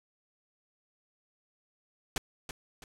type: noise with echo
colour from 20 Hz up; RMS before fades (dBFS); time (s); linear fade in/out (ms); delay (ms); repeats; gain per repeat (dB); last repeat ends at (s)
pink; -31; 2.16-2.18; 2; 330; 2; -9; 2.84
effects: low-pass 11000 Hz 12 dB/octave